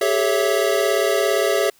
square chord, A dominant seventh, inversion third, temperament equal with one note detuned, 392 / 429.5 / 554.4 / 659.3 Hz, G4 / A4 / C#5 / E5, 0 / -42 / 0 / 0 cents, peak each -23 dBFS, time 0.01-1.7 s, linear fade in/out 5 ms, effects white hiss -56 dBFS RMS until 1.79 s

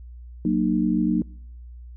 sine chord, D# minor, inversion first, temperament equal with one note detuned, 185 / 233.1 / 305.6 Hz, F#3 / A#3 / D#4, 0 / 0 / -31 cents, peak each -23 dBFS, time 0.45-1.22 s, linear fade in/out 2 ms, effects noise-tail reverb RT60 0.8 s tail -26 dB re dry + added 60 Hz sine -38 dBFS peak until 1.96 s

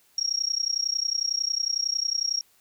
sine tone with amplitude modulation, 5588 Hz, F8, in tune, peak -20 dBFS, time 0.18-2.41 s, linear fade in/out 2 ms, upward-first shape sine, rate 31 Hz, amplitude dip 95%, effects white hiss -62 dBFS RMS until 2.6 s

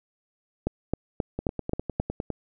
two click trains, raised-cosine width 2 ms, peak -11 / -16 dBFS, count 6 / 10, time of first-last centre 0.67-2 / 1.39-2.303 s, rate 3.76 / 9.86 Hz, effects none

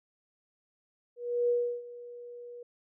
sine tone with ADSR envelope, 482.1 Hz, B4, 42 cents flat, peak -23 dBFS, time 1.16-2.63 s, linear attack 330 ms, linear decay 330 ms, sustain -19 dB, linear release 4 ms, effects none

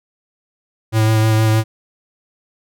square tone with vibrato, 110 Hz, A2, in tune, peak -12 dBFS, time 0.92-1.64 s, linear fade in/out 50 ms, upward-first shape sine, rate 6.4 Hz, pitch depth 16 cents each way, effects none

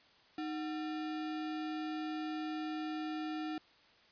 sine tone with sample-and-hold, 310.2 Hz, D#4, 5 cents flat, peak -36 dBFS, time 0.38-3.58 s, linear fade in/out 2 ms, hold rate 1050 Hz, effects white hiss -64 dBFS RMS until 4.11 s + resampled to 11025 Hz

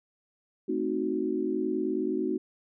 sine chord, A diminished seventh, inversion none, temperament equal, 220 / 261.6 / 311.1 / 370 Hz, A3 / C4 / Eb4 / Gb4, 0 / 0 / 0 / 0 cents, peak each -35 / -33 / -31 / -30 dBFS, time 0.68-2.38 s, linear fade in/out 10 ms, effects none

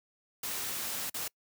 white noise with dropouts, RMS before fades -36 dBFS, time 0.43-1.28 s, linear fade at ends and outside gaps 5 ms, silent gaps 1.099-1.142 s, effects noise-tail reverb RT60 0.1 s tail -26 dB re dry + high-pass 80 Hz 12 dB/octave

